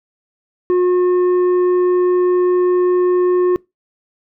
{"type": "tone with tanh clipping", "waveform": "sine", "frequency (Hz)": 360.5, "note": "F#4", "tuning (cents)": -45, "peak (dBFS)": -12, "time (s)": [0.7, 3.56], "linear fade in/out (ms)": 0, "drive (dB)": 6, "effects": ["noise-tail reverb RT60 0.2 s tail -23 dB re dry"]}